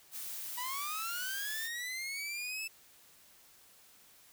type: noise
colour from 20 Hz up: blue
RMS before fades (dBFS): -42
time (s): 0.11-1.7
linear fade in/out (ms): 50
type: linear sweep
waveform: sawtooth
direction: up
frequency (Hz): 958 to 2642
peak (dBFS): -34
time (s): 0.57-2.68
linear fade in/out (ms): 10
effects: white hiss -61 dBFS RMS until 4.32 s